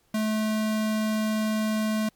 square tone, 216.4 Hz, A3, 29 cents flat, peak -24 dBFS, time 0.14-2.09 s, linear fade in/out 5 ms, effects pink hiss -66 dBFS RMS until 2.15 s + MP3 96 kbps

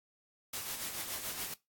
white noise with tremolo, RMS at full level -38 dBFS, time 0.53-1.54 s, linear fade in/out 5 ms, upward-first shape sine, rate 7 Hz, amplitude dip 45%, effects noise-tail reverb RT60 0.2 s tail -20 dB re dry + AAC 64 kbps

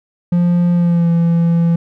triangle tone with pitch glide, 174.61 to 168.56 Hz, F3 to E3, 0 to +39 cents, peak -8 dBFS, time 0.32-1.76 s, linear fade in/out 5 ms, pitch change -61 cents, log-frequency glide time 0.73-1.1 s, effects none

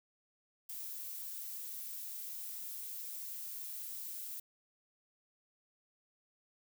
violet noise, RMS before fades -44 dBFS, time 0.69-4.4 s, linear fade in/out 5 ms, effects none

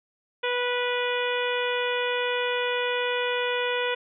harmonic tone, 490.8 Hz, B4, 11 cents flat, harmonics 1 / 2 / 3 / 4 / 5 / 6 / 7, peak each -27 / -32 / -32 / -34 / -33 / -35 / -36 dBFS, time 0.43-3.95 s, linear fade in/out 10 ms, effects none

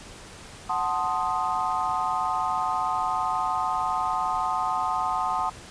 sine chord, F# diminished seventh, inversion none, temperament equal, 740 / 880 / 1046.5 / 1244.5 Hz, F#5 / A5 / C6 / Eb6, 0 / 0 / 0 / 0 cents, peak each -29 dBFS, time 0.69-5.5 s, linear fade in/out 10 ms, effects pink hiss -44 dBFS RMS until 5.7 s + resampled to 22050 Hz

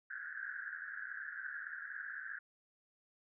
pink band-pass noise, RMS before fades -45 dBFS, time 0.1-2.39 s, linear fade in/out 5 ms, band 1500 to 1700 Hz, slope 96 dB/octave, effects none

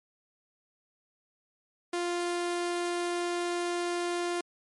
sawtooth tone, 349.2 Hz, F4, in tune, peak -25 dBFS, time 1.93-4.41 s, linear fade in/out 5 ms, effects MP3 48 kbps

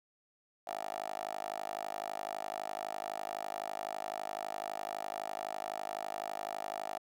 10% pulse tone with high-pass filter, 51.91 Hz, G#1, in tune, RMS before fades -40 dBFS, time 0.67-6.98 s, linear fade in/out 5 ms, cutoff 680 Hz, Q 5.1, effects none

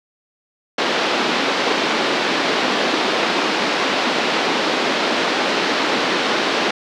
pink band-pass noise, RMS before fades -19 dBFS, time 0.78-6.71 s, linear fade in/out 5 ms, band 250 to 4600 Hz, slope 24 dB/octave, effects none

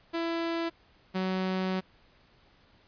sawtooth tone pair in turn, 333.6 / 187.23 Hz, E4 / F#3, +21 / +21 cents, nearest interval minor seventh, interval 1000 cents, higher first, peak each -25 / -24 dBFS, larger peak second, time 0.13-0.7 / 1.14-1.81 s, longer second, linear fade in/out 20 ms, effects pink hiss -62 dBFS RMS until 2.87 s + resampled to 11025 Hz

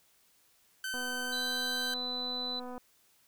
sawtooth tone with pitch glide, 1535 to 1551.9 Hz, G6 to G6, -37 to -18 cents, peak -31 dBFS, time 0.84-1.94 s, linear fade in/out 2 ms, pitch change +19 cents, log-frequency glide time 1.22-1.48 s
click train, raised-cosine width 1 ms, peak -31 dBFS, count 459, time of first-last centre 0.94-2.779 s, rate 249 Hz
sine tone, 4000 Hz, B7, 21 cents sharp, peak -34 dBFS, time 1.32-2.6 s, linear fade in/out 10 ms
effects white hiss -67 dBFS RMS until 3.27 s

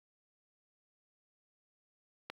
click, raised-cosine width 0.3 ms, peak -24 dBFS, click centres 2.3 s, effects high-pass 200 Hz 12 dB/octave + 9-bit

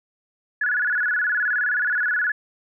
sine tone with vibrato, 1581 Hz, G6, 14 cents sharp, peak -19 dBFS, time 0.61-2.32 s, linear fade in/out 5 ms, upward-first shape square, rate 19 Hz, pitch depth 130 cents each way, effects none

